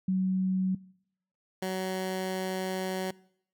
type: tone pair in turn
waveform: sine / 15% pulse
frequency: 187.4 / 187.4 Hz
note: F#3 / F#3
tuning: +22 / +22 cents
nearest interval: unison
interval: 0 cents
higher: neither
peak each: -24 dBFS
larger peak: neither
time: 0.08-0.75 / 1.62-3.11 s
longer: second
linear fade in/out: 5 ms
effects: noise-tail reverb RT60 0.7 s tail -23 dB re dry